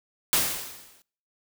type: noise with exponential decay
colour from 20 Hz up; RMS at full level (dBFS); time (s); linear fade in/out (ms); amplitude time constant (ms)
white; -20; 0.33-1.02; 0; 150
effects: noise-tail reverb RT60 0.6 s tail -26 dB re dry